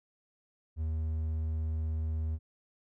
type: tone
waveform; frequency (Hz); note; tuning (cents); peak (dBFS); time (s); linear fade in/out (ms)
triangle; 79.1; D#2; +29; -28; 0.76-2.39; 50
effects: none